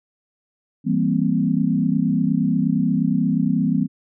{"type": "chord", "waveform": "sine", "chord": "C dominant seventh", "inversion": "first", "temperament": "equal", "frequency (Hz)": [164.81, 196, 233.1, 261.6], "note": ["E3", "G3", "Bb3", "C4"], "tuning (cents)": [0, 0, 0, 0], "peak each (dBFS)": -22, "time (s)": [0.84, 3.88], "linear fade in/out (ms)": 50, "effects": []}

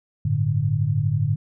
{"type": "chord", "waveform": "sine", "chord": "G suspended second", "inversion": "none", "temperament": "just", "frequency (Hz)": [98, 110.25, 147], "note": ["G2", "A2", "D3"], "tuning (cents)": [0, 4, 2], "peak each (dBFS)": [-26, -22, -22], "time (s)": [0.25, 1.36], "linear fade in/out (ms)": 5, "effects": []}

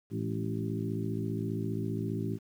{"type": "harmonic tone with a mistuned harmonic", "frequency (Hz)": 55, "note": "A1", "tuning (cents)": 0, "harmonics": [2, 3, 4, 5, 6, 7], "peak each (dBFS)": [-35, -37, -38, -39, -40, -40], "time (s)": [0.1, 2.39], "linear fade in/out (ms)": 50, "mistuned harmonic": 4, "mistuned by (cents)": -68, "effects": ["10-bit"]}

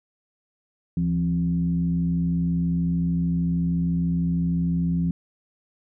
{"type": "tone with frequency modulation", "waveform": "sine", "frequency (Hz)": 169.9, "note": "F3", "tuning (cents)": -47, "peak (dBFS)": -20, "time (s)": [0.97, 5.11], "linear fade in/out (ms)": 2, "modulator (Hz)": 93.6, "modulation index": 0.56, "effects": []}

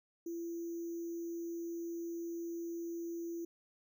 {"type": "tone with sample-and-hold", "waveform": "sine", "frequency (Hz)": 338.2, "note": "E4", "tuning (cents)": 44, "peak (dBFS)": -38, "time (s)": [0.26, 3.45], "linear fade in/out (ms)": 5, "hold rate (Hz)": 6300, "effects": []}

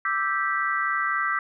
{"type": "chord", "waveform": "sine", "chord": "E minor seventh", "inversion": "third", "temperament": "equal with one note detuned", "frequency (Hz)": [1174.7, 1318.5, 1568, 1959.6], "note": ["D6", "E6", "G6", "B6"], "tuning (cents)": [0, 0, 0, -14], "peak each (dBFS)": -28, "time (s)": [0.05, 1.39], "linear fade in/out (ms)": 2, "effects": []}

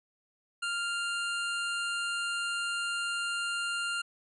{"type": "tone", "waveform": "25% pulse", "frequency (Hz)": 1396.9, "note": "F6", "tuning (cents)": 0, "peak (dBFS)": -27, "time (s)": [0.62, 4.02], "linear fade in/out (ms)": 10, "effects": ["resampled to 24000 Hz"]}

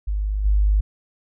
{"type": "tone with level steps", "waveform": "sine", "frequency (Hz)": 51, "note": "G#1", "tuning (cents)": -31, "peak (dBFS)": [-20, -14], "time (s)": [0.07, 0.81], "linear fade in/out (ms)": 10, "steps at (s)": 0.44, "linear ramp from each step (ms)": 20, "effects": []}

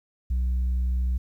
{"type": "tone", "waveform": "sine", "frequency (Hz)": 62.4, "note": "B1", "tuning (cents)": 19, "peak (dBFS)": -19, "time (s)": [0.3, 1.18], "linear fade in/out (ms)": 10, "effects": ["tanh soft clip ceiling -21 dBFS", "10-bit"]}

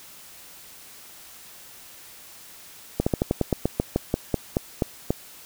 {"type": "slowing click train", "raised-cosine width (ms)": 2, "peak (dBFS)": -7, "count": 15, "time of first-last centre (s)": [3, 5.106], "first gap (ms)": 65, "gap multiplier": 1.12, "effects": ["white hiss -46 dBFS RMS until 5.45 s"]}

